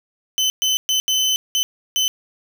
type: tone bursts at uneven times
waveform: 30% pulse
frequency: 3041 Hz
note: F#7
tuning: 47 cents sharp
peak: -13 dBFS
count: 6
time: 0.38-0.5 / 0.62-0.77 / 0.89-1 / 1.08-1.36 / 1.55-1.63 / 1.96-2.08 s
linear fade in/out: 0 ms
effects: none